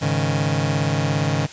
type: chord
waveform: sawtooth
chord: Ab suspended fourth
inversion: none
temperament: just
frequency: 103.83 / 138.43 / 155.74 Hz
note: Ab2 / Db3 / Eb3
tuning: 0 / -2 / +2 cents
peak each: -21 / -18 / -18 dBFS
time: 0.01-1.47 s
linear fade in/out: 20 ms
effects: white hiss -39 dBFS RMS until 1.52 s + resampled to 16000 Hz